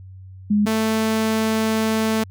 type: tone pair in turn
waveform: sine / sawtooth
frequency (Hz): 207.7 / 220.5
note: G#3 / A3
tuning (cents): 0 / +4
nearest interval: minor second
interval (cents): 104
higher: second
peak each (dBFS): -14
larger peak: neither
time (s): 0.5-0.66 / 0.66-2.24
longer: second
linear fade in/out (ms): 10
effects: added 94 Hz sine -37 dBFS peak until 2.3 s